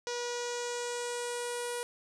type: tone with low-pass filter sweep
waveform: sawtooth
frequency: 482.9 Hz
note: B4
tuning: 39 cents flat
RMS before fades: -36 dBFS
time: 0.07-1.83 s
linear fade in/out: 0 ms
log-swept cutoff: 5900 to 10000 Hz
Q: 3.1
effects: none